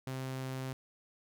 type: tone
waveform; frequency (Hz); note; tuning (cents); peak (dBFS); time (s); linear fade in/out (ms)
sawtooth; 131.2; C3; +5; -33; 0.07-0.73; 2
effects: none